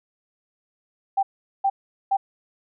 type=tone bursts; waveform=sine; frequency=784 Hz; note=G5; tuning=in tune; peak=-17 dBFS; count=3; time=1.17-2.17 s; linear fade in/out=10 ms; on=60 ms; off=410 ms; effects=none